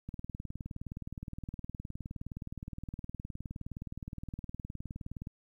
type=click train; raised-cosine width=5 ms; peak=-28 dBFS; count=101; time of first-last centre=0.09-5.271 s; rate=19.3 Hz; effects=11-bit